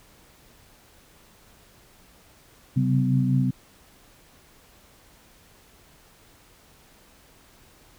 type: tone cluster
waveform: sine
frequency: 132.6 / 137.6 / 190.6 / 253.5 Hz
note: C3 / C#3 / G3 / B3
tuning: +23 / -12 / -48 / +45 cents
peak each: -21 / -30 / -26 / -25 dBFS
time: 2.76-3.51 s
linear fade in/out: 10 ms
effects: pink hiss -55 dBFS RMS until 7.98 s